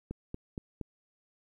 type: click train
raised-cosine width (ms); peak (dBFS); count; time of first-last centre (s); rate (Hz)
3; -24; 4; 0.11-0.813; 4.27
effects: 11-bit